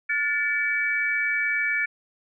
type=tone cluster; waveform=sine; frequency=1428 / 1755 / 2284 Hz; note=F6 / A6 / D7; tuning=+38 / -5 / -49 cents; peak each=-31 / -25 / -25 dBFS; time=0.09-1.86 s; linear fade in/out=10 ms; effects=none